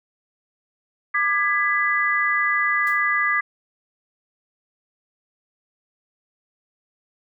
sine chord, G# diminished, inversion second, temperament just, 1196.1 / 1661.2 / 1993.5 Hz, D6 / G#6 / B6, +31 / 0 / +16 cents, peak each -23 / -23 / -21 dBFS, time 1.14-3.41 s, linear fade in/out 10 ms
white noise with exponential decay, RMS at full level -40 dBFS, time 2.87-3.06 s, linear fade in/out 0 ms, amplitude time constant 41 ms
effects none

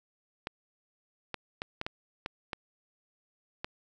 clicks, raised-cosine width 0.3 ms, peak -18 dBFS, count 8, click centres 0.471 / 1.343 / 1.619 / 1.814 / 1.865 / 2.261 / 2.532 / 3.645 s, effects none

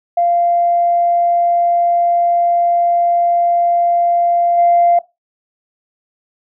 sine tone with level steps, 693 Hz, F5, 14 cents flat, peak -10 / -7 dBFS, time 0.17-4.99 s, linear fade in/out 5 ms, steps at 4.57 s, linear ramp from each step 20 ms, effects noise-tail reverb RT60 0.2 s tail -18 dB re dry + tanh soft clip ceiling -3 dBFS

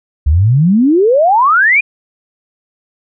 sine exponential sweep, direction up, 67.9 to 2489 Hz, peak -6 dBFS, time 0.26-1.81 s, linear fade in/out 10 ms, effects none

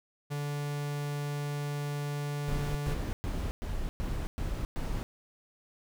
45% pulse tone, 145.2 Hz, D3, 19 cents flat, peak -32 dBFS, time 0.3-2.95 s, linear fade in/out 20 ms
brown noise bursts, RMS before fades -33 dBFS, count 7, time 2.48-5.03 s, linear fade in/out 0 ms, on 270 ms, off 110 ms
effects none

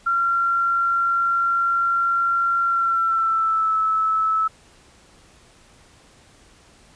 sine tone with pitch glide, 1373 to 1305 Hz, F6 to E6, -30 to -18 cents, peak -17 dBFS, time 0.06-4.48 s, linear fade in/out 10 ms, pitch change -88 cents, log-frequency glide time 2.65-3.77 s, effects pink hiss -52 dBFS RMS until 6.95 s + resampled to 22050 Hz

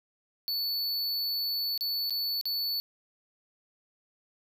square tone with dropouts, 4460 Hz, C#8, 10 cents sharp, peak -29 dBFS, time 0.48-2.8 s, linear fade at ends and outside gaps 0 ms, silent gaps 1.777-1.809 / 2.097-2.106 / 2.412-2.455 s, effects none

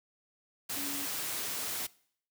sine tone in noise, 282.2 Hz, C#4, 31 cents sharp, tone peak -41 dBFS, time 0.76-1.06 s, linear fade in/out 10 ms, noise white, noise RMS -36 dBFS, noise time 0.69-1.87 s, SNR -8 dB, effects noise-tail reverb RT60 0.6 s tail -22 dB re dry + high-pass 100 Hz 12 dB/octave

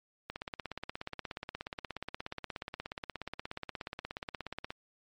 click train, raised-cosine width 0.3 ms, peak -22 dBFS, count 75, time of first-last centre 0.3-4.705 s, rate 16.8 Hz, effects MP3 48 kbps

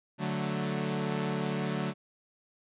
sawtooth chord, D major, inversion none, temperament equal, 146.83 / 185 / 220 Hz, D3 / F#3 / A3, 0 / 0 / 0 cents, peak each -30 / -30 / -31 dBFS, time 0.18-1.94 s, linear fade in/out 50 ms, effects resampled to 8000 Hz

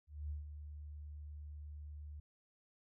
sine tone with ADSR envelope, 74.3 Hz, D2, 21 cents sharp, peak -38 dBFS, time 0.07-2.2 s, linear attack 230 ms, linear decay 140 ms, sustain -8 dB, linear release 5 ms, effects none

